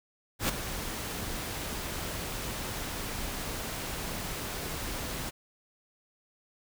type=noise with ADSR envelope; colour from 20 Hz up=pink; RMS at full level=-26 dBFS; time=0.39-5.31 s; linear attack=100 ms; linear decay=9 ms; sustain=-10 dB; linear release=25 ms; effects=none